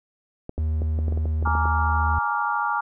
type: clicks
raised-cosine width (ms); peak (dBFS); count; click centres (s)
2; -19; 12; 0.494 / 0.58 / 0.819 / 0.989 / 1.082 / 1.124 / 1.175 / 1.256 / 1.426 / 1.475 / 1.552 / 1.656
type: tone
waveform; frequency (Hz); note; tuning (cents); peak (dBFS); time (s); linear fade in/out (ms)
triangle; 78.1; D#2; +7; -19; 0.58-2.19; 5
type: chord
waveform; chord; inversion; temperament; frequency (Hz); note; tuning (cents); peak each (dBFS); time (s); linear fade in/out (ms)
sine; Bb dominant seventh; third; just; 839.1 / 932.3 / 1165.4 / 1398.5; Ab5 / Bb5 / D6 / F6; +18 / 0 / -14 / +2; -27; 1.45-2.81; 10
effects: none